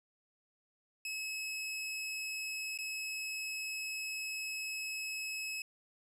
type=tone with dropouts; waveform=sawtooth; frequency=2577 Hz; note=E7; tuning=40 cents flat; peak=-34 dBFS; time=1.05-5.62 s; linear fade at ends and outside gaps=2 ms; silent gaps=2.776-2.787 s; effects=low-pass 12000 Hz 12 dB/octave